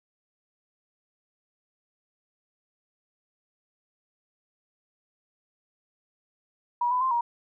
sine tone with pitch steps, 963 / 999 / 1045 / 947 Hz, B5 / B5 / C6 / A#5, -44 / +20 / -2 / +27 cents, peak -22 dBFS, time 6.81-7.21 s, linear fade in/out 5 ms, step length 100 ms, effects none

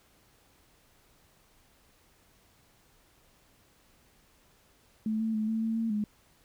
sine tone with pitch steps, 217.9 / 222.5 / 216 / 222.5 / 224.2 / 226.7 / 209.9 Hz, A3 / A3 / A3 / A3 / A3 / A#3 / G#3, -17 / +20 / -32 / +20 / +33 / -48 / +19 cents, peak -27 dBFS, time 5.06-6.04 s, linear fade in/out 2 ms, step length 140 ms, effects pink hiss -64 dBFS RMS until 6.44 s

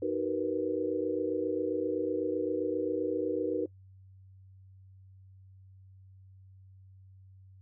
sine chord, B major seventh, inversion first, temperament equal with one note detuned, 311.1 / 378 / 466.2 / 493.9 Hz, D#4 / F#4 / A#4 / B4, 0 / +37 / 0 / 0 cents, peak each -34 dBFS, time 0.02-3.66 s, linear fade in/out 5 ms, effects noise-tail reverb RT60 0.1 s tail -22 dB re dry + added 95 Hz sine -52 dBFS peak until 7.61 s

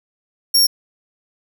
sawtooth tone, 5530 Hz, F8, 18 cents flat, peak -8 dBFS, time 0.54-0.67 s, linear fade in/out 10 ms, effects none

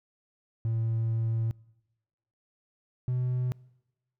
triangle tone pair in turn, 113.3 / 125.58 Hz, A#2 / B2, -49 / +29 cents, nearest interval major second, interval 178 cents, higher second, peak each -23 dBFS, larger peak neither, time 0.65-1.51 / 3.08-3.52 s, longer first, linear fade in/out 0 ms, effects noise-tail reverb RT60 1.0 s tail -26 dB re dry + tanh soft clip ceiling -20 dBFS

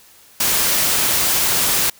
white noise, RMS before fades -17 dBFS, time 0.4-1.9 s, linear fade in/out 5 ms, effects white hiss -48 dBFS RMS until 1.99 s

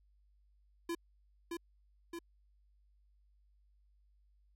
square tone with echo, 338.9 Hz, E4, 48 cents sharp, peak -36 dBFS, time 0.89-0.95 s, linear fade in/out 5 ms, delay 620 ms, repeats 2, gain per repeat -3 dB, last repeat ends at 2.19 s, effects added 50 Hz sine -66 dBFS peak until 4.55 s + AAC 64 kbps

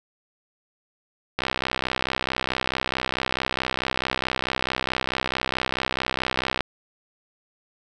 click train, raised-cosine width 0.3 ms, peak -7 dBFS, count 338, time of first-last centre 1.39-6.607 s, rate 64.6 Hz, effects none

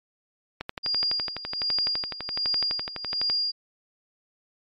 click train, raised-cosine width 0.3 ms, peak -15 dBFS, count 33, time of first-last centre 0.61-3.299 s, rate 11.9 Hz
sine tone with tremolo, 4816 Hz, D8, 43 cents sharp, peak -22 dBFS, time 0.83-3.52 s, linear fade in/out 20 ms, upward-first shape sine, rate 1.3 Hz, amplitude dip 80%
effects MP3 64 kbps

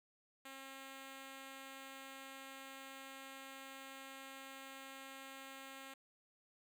5% pulse tone, 269.3 Hz, C#4, 50 cents flat, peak -39 dBFS, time 0.45-5.94 s, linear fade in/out 5 ms, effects none

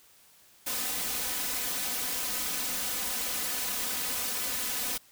white noise with comb filter, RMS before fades -32 dBFS, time 0.66-4.98 s, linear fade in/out 10 ms, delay 4 ms, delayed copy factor +1, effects white hiss -59 dBFS RMS until 5.11 s

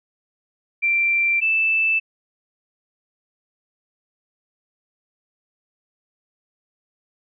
sine tone pair in turn, 2356 / 2640 Hz, D7 / E7, +5 / +2 cents, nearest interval major second, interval 197 cents, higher second, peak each -16 dBFS, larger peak neither, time 0.82-1.41 / 1.41-2 s, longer neither, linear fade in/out 20 ms, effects none

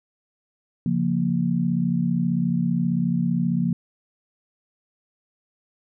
sine chord, Bb minor, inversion first, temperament just, 139.85 / 174.81 / 233.1 Hz, Db3 / F3 / Bb3, +16 / +2 / 0 cents, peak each -27 / -22 / -24 dBFS, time 0.86-3.73 s, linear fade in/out 2 ms, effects none

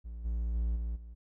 triangle tone with level steps, 57.4 Hz, A#1, 26 cents flat, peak -37 / -28 / -26 / -30 / -42 dBFS, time 0.04-1.15 s, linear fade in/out 20 ms, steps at 0.24 / 0.54 / 0.75 / 0.95 s, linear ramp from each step 20 ms, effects none

